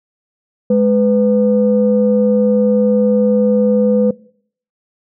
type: tone pair together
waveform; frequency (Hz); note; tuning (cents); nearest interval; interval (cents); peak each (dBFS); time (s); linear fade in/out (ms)
sine; 209.8 / 499; G#3 / B4; +18 / +18; octave + minor third; 1500; -11; 0.7-4.11; 5
effects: noise-tail reverb RT60 0.6 s tail -22 dB re dry + tanh soft clip ceiling -2 dBFS